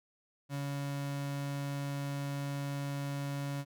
35% pulse tone, 141 Hz, C#3, 30 cents sharp, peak -33 dBFS, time 0.49-3.65 s, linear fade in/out 50 ms, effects none

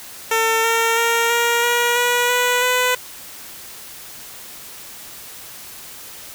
10% pulse tone with pitch steps, 450 / 456.8 / 463.7 / 470.7 / 477.9 / 485.1 / 492.4 / 499.9 Hz, A4 / A#4 / A#4 / A#4 / A#4 / B4 / B4 / B4, +39 / -35 / -9 / +17 / +43 / -31 / -5 / +21 cents, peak -7 dBFS, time 0.31-2.95 s, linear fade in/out 5 ms, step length 330 ms, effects white hiss -37 dBFS RMS until 6.34 s

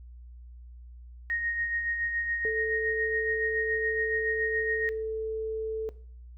sine tone with tremolo, 1864.7 Hz, A#6, in tune, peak -26 dBFS, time 1.3-4.89 s, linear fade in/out 0 ms, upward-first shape sine, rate 7.1 Hz, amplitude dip 45%
sine tone, 440 Hz, A4, in tune, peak -29 dBFS, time 2.45-5.89 s, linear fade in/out 0 ms
effects noise-tail reverb RT60 0.5 s tail -18 dB re dry + added 60 Hz sine -44 dBFS peak until 6.37 s

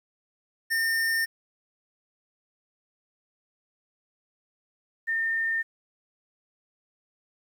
square / sine tone pair in turn, 1814 / 1814 Hz, A#6 / A#6, -48 / -48 cents, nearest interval unison, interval 0 cents, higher neither, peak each -24 dBFS, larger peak neither, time 0.7-1.26 / 5.07-5.63 s, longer neither, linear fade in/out 20 ms, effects 10-bit

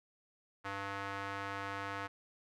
square tone with band-pass filter, 99 Hz, G2, 18 cents sharp, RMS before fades -41 dBFS, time 0.64-2.08 s, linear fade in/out 20 ms, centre 1400 Hz, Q 1.4, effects none

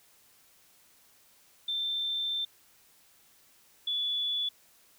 sine tone pair in turn, 3563 / 3437 Hz, A7 / A7, +21 / -41 cents, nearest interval minor second, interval 62 cents, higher first, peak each -29 / -28 dBFS, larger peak second, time 1.68-2.45 / 3.87-4.49 s, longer first, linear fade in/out 5 ms, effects white hiss -62 dBFS RMS until 4.98 s

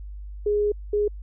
sine tone bursts at uneven times, 415.3 Hz, G#4, in tune, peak -19 dBFS, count 2, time 0.46-0.72 / 0.93-1.08 s, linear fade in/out 5 ms, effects added 50 Hz sine -34 dBFS peak until 1.22 s

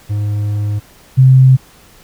triangle / sine tone pair in turn, 103.83 / 130.82 Hz, G#2 / C3, 0 / 0 cents, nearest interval major third, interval 400 cents, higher second, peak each -12 / -3 dBFS, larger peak second, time 0.09-0.8 / 1.17-1.57 s, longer first, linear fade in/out 20 ms, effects pink hiss -44 dBFS RMS until 2.03 s

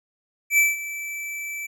square tone with ADSR envelope, 2319 Hz, D7, 22 cents flat, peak -14 dBFS, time 0.5-1.67 s, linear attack 79 ms, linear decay 180 ms, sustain -16 dB, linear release 14 ms, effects none

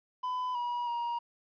triangle tone with pitch steps, 1004 / 965 / 947 Hz, B5 / B5 / A#5, +28 / -40 / +27 cents, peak -29 dBFS, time 0.23-1.19 s, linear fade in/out 10 ms, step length 320 ms, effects resampled to 11025 Hz + 11-bit

